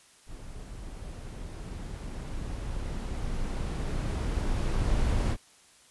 brown noise with level ramp, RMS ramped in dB -43 to -25 dBFS, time 0.26-5.37 s, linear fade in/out 50 ms, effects white hiss -58 dBFS RMS until 5.9 s + resampled to 24000 Hz

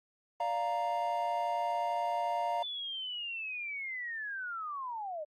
triangle chord, Bb major, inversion first, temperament equal, 587.3 / 698.5 / 932.3 Hz, D5 / F5 / Bb5, 0 / 0 / 0 cents, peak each -37 / -31 / -32 dBFS, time 0.4-2.63 s, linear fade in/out 5 ms
sine linear sweep, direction down, 3520 to 581 Hz, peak -36 dBFS, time 2.62-5.25 s, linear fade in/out 20 ms
effects AAC 48 kbps

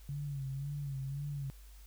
sine tone with vibrato, 139.4 Hz, C#3, 10 cents sharp, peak -36 dBFS, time 0.09-1.5 s, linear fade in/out 0 ms, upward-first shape sine, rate 1.9 Hz, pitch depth 72 cents each way, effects added 50 Hz sine -51 dBFS peak until 1.86 s + white hiss -63 dBFS RMS until 1.86 s

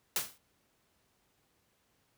white noise with exponential decay, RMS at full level -28 dBFS, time 0.16-0.38 s, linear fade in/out 2 ms, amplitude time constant 47 ms, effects pink hiss -73 dBFS RMS until 2.17 s + high-pass 60 Hz 12 dB/octave

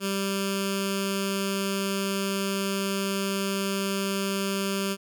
10% pulse tone with notch filter, 196 Hz, G3, in tune, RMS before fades -28 dBFS, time 0-4.97 s, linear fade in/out 50 ms, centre 790 Hz, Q 0.72, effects none

